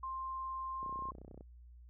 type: tone with pitch glide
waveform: sine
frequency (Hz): 1053 to 1062.8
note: C6 to C6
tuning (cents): +11 to +27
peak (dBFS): -38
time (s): 0.03-1.11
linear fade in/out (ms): 5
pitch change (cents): +16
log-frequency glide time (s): 0.72-0.9
type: click train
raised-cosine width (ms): 2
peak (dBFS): -38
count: 19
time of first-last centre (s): 0.83-1.409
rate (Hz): 31.1
effects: added 60 Hz sine -53 dBFS peak until 1.89 s

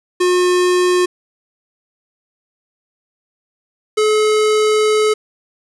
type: tone pair in turn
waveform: square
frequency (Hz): 360.2 / 428.6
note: F#4 / A4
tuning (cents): -46 / -45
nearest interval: minor third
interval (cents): 301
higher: second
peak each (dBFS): -12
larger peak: neither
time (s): 0.2-1.06 / 3.97-5.14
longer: second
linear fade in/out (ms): 10
effects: resampled to 24000 Hz + 7-bit

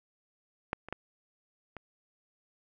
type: clicks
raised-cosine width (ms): 0.5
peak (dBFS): -15 / -28 / -19 / -27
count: 4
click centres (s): 0.731 / 0.886 / 0.926 / 1.767
effects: none

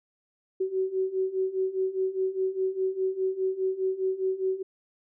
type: beating tone pair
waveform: sine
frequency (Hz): 375.3 / 380.2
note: F#4 / F#4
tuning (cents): +25 / +47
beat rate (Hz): 4.9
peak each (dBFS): -30 / -27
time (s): 0.6-4.63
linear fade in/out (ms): 10
effects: none

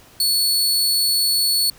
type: tone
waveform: sawtooth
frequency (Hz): 4415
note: C#8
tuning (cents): -8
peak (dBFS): -13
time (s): 0.2-1.7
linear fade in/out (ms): 2
effects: pink hiss -48 dBFS RMS until 1.78 s

